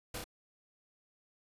pink noise with echo, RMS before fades -40 dBFS, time 0.14-0.18 s, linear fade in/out 5 ms, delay 31 ms, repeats 2, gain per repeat -2 dB, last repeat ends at 0.242 s, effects resampled to 32000 Hz

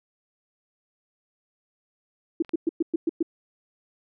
sine tone bursts, 329.6 Hz, E4, in tune, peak -19 dBFS, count 7, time 2.4-3.228 s, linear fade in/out 5 ms, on 24 ms, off 110 ms
clicks, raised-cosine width 0.3 ms, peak -31 / -25 dBFS, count 2, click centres 2.448 / 2.493 s
effects none

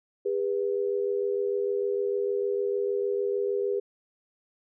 sine tone pair together, 402.5 / 489.1 Hz, G4 / B4, +46 / -17 cents, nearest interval minor third, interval 337 cents, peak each -26 / -30 dBFS, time 0.25-3.8 s, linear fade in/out 10 ms, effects none

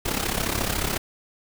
pink noise with amplitude modulation, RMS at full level -23 dBFS, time 0.05-0.98 s, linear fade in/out 10 ms, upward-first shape sine, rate 34.1 Hz, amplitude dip 70%, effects none

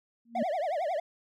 sine tone with exponential growth, 233.1 Hz, A#3, in tune, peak -25 dBFS, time 0.25-0.43 s, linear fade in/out 5 ms, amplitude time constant 39 ms
triangle tone with vibrato, 659.3 Hz, E5, in tune, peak -26 dBFS, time 0.35-1 s, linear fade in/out 5 ms, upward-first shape triangle, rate 11 Hz, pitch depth 290 cents each way
effects none

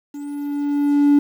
triangle tone with level ramp, 287.9 Hz, D4, 34 cents flat, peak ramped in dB -27 to -6 dBFS, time 0.14-1.19 s, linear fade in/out 5 ms, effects tanh soft clip ceiling -5 dBFS + 8-bit

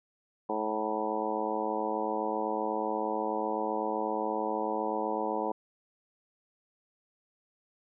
harmonic tone with a mistuned harmonic, 108.1 Hz, A2, 30 cents flat, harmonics 2 / 3 / 4 / 5 / 6 / 7 / 8 / 9, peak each -40 / -37 / -36 / -36 / -41 / -36 / -37 / -37 dBFS, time 0.49-5.52 s, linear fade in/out 5 ms, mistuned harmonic 8, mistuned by +41 cents, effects none

